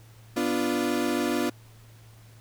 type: chord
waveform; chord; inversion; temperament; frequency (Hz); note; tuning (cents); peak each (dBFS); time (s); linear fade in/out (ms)
35% pulse; B diminished; none; equal; 246.9 / 293.7 / 349.2; B3 / D4 / F4; 0 / 0 / 0; -27; 0.36-1.5; 10
effects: added 112 Hz sine -49 dBFS peak until 2.4 s + pink hiss -57 dBFS RMS until 2.4 s